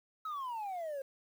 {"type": "exponential sweep", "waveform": "sine", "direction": "down", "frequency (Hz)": [1306, 530], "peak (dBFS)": -34, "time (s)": [0.25, 1.02], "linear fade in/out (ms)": 5, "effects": ["tanh soft clip ceiling -36 dBFS", "10-bit"]}